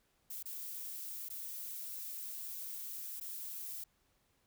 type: noise with dropouts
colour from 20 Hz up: violet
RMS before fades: -44 dBFS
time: 0.3-3.84 s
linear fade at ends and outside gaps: 5 ms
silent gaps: 0.428-0.455 / 1.288-1.3 / 3.2-3.21 s
effects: pink hiss -75 dBFS RMS until 4.46 s